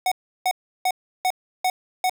square tone bursts, 740 Hz, F#5, in tune, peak -19 dBFS, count 6, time 0.06-2.096 s, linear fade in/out 2 ms, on 56 ms, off 340 ms, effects none

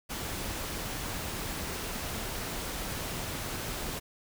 pink noise, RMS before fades -36 dBFS, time 0.09-4 s, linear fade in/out 20 ms, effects none

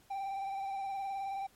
triangle tone with vibrato, 784 Hz, G5, in tune, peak -33 dBFS, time 0.1-1.47 s, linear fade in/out 10 ms, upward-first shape sine, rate 19 Hz, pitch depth 29 cents each way, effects pink hiss -65 dBFS RMS until 1.55 s + MP3 64 kbps

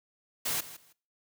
white noise with echo, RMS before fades -31 dBFS, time 0.45-0.61 s, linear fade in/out 10 ms, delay 160 ms, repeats 2, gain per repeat -15 dB, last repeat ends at 0.93 s, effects noise-tail reverb RT60 0.4 s tail -21 dB re dry + high-pass 80 Hz 12 dB/octave

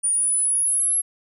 sine linear sweep, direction up, 9400 to 11175 Hz, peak -17 dBFS, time 0.03-1.02 s, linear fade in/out 20 ms, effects tanh soft clip ceiling -13 dBFS

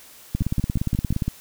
two click trains, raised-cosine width 5 ms, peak -11 / -10 dBFS, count 5 / 17, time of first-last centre 0.42-1.125 / 0.35-1.28 s, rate 5.67 / 17.2 Hz, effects white hiss -47 dBFS RMS until 1.4 s

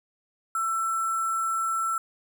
sine tone with sample-and-hold, 1336 Hz, E6, 23 cents sharp, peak -24 dBFS, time 0.55-1.98 s, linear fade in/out 2 ms, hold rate 8820 Hz, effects none

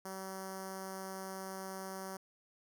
5% pulse tone with notch filter, 190.8 Hz, G3, 47 cents flat, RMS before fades -44 dBFS, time 0.05-2.17 s, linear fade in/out 5 ms, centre 2500 Hz, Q 0.51, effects none

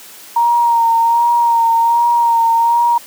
sine tone with vibrato, 932.3 Hz, A#5, in tune, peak -9 dBFS, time 0.36-2.98 s, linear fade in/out 5 ms, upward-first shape sine, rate 1.3 Hz, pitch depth 29 cents each way, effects white hiss -37 dBFS RMS until 3.06 s + high-pass 200 Hz 12 dB/octave

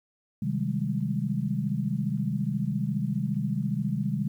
sine chord, Ab major seventh, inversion first, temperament equal with one note detuned, 130.81 / 155.56 / 193.19 / 207.7 Hz, C3 / Eb3 / G3 / Ab3, 0 / 0 / -25 / 0 cents, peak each -31 dBFS, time 0.42-4.28 s, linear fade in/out 5 ms, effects 10-bit

